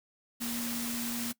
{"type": "tone in noise", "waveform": "sine", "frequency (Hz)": 236.2, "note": "A#3", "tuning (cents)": 23, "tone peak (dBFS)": -35, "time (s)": [0.4, 1.33], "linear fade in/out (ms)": 20, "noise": "white", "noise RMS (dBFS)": -37, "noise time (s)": [0.4, 1.33], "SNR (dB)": -1, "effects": ["noise-tail reverb RT60 0.1 s tail -22 dB re dry"]}